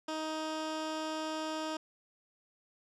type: tone with low-pass filter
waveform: 15% pulse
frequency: 313.5 Hz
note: D#4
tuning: 13 cents sharp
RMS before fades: -37 dBFS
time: 0.08-1.77 s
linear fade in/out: 5 ms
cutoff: 6200 Hz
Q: 1.1
effects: none